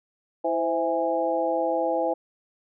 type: harmonic tone with a mistuned harmonic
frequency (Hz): 164.81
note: E3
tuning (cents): 0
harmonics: 2 / 3 / 4 / 5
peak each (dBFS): -30 / -26 / -27 / -28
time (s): 0.44-2.14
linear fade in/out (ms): 10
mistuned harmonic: 3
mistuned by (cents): +73
effects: none